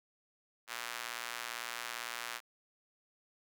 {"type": "tone with high-pass filter", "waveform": "square", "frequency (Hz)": 58.9, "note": "A#1", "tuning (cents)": 19, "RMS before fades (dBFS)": -42, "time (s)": [0.67, 2.41], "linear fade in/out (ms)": 50, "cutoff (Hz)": 1400, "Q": 0.97, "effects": []}